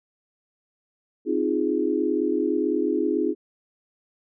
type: chord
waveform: sine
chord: F minor seventh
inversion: second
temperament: equal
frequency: 261.6 / 311.1 / 349.2 / 415.3 Hz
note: C4 / Eb4 / F4 / Ab4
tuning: 0 / 0 / 0 / 0 cents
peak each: -28 / -25 / -26 / -26 dBFS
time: 1.25-3.35 s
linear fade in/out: 50 ms
effects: none